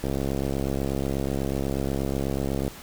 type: click train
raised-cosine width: 2 ms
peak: -14 dBFS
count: 181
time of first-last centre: 0.04-2.679 s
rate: 68.2 Hz
effects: pink hiss -43 dBFS RMS until 2.82 s